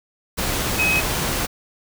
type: tone in noise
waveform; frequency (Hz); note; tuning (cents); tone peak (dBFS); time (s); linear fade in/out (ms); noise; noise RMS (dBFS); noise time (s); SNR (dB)
sine; 2538; D#7; +34; -17; 0.78-1.01; 20; pink; -23; 0.37-1.47; +3
effects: none